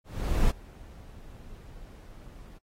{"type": "noise with ADSR envelope", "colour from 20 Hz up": "brown", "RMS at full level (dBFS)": -23, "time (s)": [0.04, 2.59], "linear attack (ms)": 460, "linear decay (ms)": 13, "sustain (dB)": -23, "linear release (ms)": 23, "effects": ["AAC 48 kbps"]}